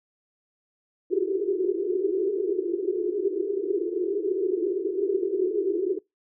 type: band-pass noise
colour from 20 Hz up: white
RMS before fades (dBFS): -26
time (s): 1.1-5.99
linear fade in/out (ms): 10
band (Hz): 350 to 410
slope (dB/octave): 96
effects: noise-tail reverb RT60 0.2 s tail -25 dB re dry